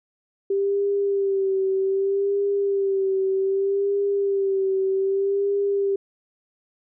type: tone with vibrato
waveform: sine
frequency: 392.3 Hz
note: G4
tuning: 1 cent sharp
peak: -19 dBFS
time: 0.5-5.96 s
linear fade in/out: 5 ms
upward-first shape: sine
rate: 0.64 Hz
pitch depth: 40 cents each way
effects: none